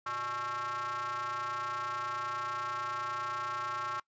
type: ring-modulated tone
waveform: square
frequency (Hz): 123.47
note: B2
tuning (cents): 0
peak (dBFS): -32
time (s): 0.06-4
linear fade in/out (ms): 5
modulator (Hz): 1220
effects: noise-tail reverb RT60 0.1 s tail -21 dB re dry + resampled to 16000 Hz